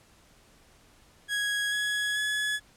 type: tone with pitch steps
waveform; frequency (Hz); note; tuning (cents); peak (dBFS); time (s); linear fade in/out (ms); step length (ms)
30% pulse; 1659 / 1678.3 / 1697.8; G#6 / G#6 / G#6; -2 / +18 / +38; -24; 1.28-2.6; 50; 440
effects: pink hiss -59 dBFS RMS until 2.76 s + low-pass 11000 Hz 12 dB/octave